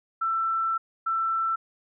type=tone pair in turn; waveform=sine; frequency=1335 / 1335 Hz; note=E6 / E6; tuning=+22 / +22 cents; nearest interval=unison; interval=0 cents; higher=neither; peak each=-23 / -23 dBFS; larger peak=neither; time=0.21-0.78 / 1.06-1.56 s; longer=first; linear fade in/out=10 ms; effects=none